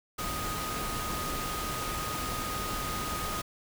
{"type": "tone in noise", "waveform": "sine", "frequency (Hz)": 1244.5, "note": "D#6", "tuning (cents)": 0, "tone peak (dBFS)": -36, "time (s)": [0.18, 3.42], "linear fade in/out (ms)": 10, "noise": "pink", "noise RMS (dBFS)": -35, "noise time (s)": [0.18, 3.42], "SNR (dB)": -4, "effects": []}